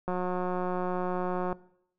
click train, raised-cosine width 1 ms, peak -18 dBFS, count 263, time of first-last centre 0.08-1.528 s, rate 181 Hz, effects noise-tail reverb RT60 0.7 s tail -20 dB re dry

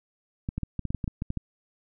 clicks, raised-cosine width 5 ms, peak -17 dBFS, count 12, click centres 0.489 / 0.58 / 0.633 / 0.793 / 0.853 / 0.905 / 0.947 / 1.042 / 1.078 / 1.221 / 1.304 / 1.373 s, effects none

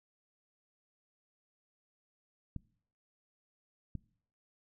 clicks, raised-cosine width 5 ms, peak -27 dBFS, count 2, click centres 2.563 / 3.953 s, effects noise-tail reverb RT60 0.6 s tail -23 dB re dry

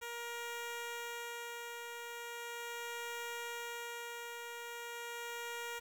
10% pulse tone with tremolo, 472.1 Hz, A#4, 22 cents sharp, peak -32 dBFS, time 0.01-5.8 s, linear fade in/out 20 ms, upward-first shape sine, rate 0.39 Hz, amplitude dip 35%, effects 10-bit

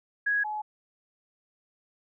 sine tone pair in turn, 1661.2 / 849.5 Hz, G#6 / G#5, 0 / +39 cents, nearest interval octave, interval 1161 cents, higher first, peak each -23 / -30 dBFS, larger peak first, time 0.26-0.44 / 0.44-0.62 s, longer neither, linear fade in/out 10 ms, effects none

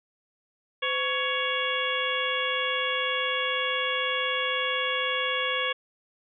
harmonic tone with a mistuned harmonic, 558 Hz, C#5, 11 cents sharp, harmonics 1 / 2 / 3 / 4 / 5 / 6, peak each -32 / -32 / -32 / -32 / -32 / -32 dBFS, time 0.82-5.73 s, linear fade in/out 10 ms, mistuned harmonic 1, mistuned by -150 cents, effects none

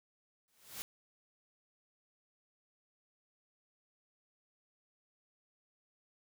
white noise with exponential growth, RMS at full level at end -40 dBFS, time 0.48-0.82 s, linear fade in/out 0 ms, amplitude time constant 72 ms, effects none

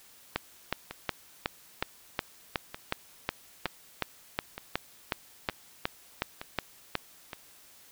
two click trains, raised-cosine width 0.3 ms, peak -11 / -21 dBFS, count 19 / 8, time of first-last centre 0.36-6.953 / 0.91-7.332 s, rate 2.73 / 1.09 Hz, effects white hiss -56 dBFS RMS until 7.91 s

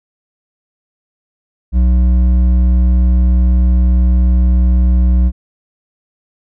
sine tone with hard clipping, 61.6 Hz, B1, 4 cents flat, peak -9 dBFS, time 1.72-5.32 s, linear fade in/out 50 ms, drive 7 dB, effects none

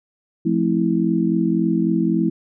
sine chord, F major seventh, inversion none, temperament just, 174.61 / 218.3 / 261.9 / 327.4 Hz, F3 / A3 / C4 / E4, 0 / -13 / +2 / -12 cents, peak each -21 / -21 / -25 / -20 dBFS, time 0.45-2.3 s, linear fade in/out 10 ms, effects none

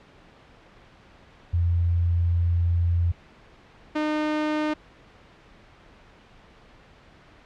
sine / sawtooth tone pair in turn, 86 / 304.9 Hz, F2 / D#4, -26 / -35 cents, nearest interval octave + minor seventh, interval 2191 cents, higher second, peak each -19 dBFS, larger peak neither, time 1.53-3.12 / 3.95-4.74 s, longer first, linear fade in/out 10 ms, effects pink hiss -52 dBFS RMS until 7.45 s + low-pass 3000 Hz 12 dB/octave

